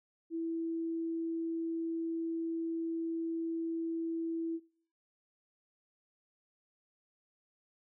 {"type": "tone", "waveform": "sine", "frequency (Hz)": 329.6, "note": "E4", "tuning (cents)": 0, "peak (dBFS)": -33, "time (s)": [0.3, 4.6], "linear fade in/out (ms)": 50, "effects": ["noise-tail reverb RT60 0.5 s tail -21 dB re dry"]}